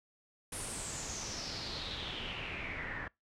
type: noise with low-pass filter sweep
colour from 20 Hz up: pink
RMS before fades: -41 dBFS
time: 0.52-3.08 s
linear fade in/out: 5 ms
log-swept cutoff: 10000 to 1700 Hz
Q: 5.8
effects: noise-tail reverb RT60 0.2 s tail -25 dB re dry